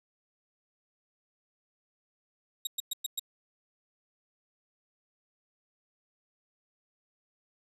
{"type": "tone bursts", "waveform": "20% pulse", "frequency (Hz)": 3785, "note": "A#7", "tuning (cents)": 26, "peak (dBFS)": -24, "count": 5, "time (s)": [2.65, 3.195], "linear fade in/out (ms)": 5, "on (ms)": 21, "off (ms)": 110, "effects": []}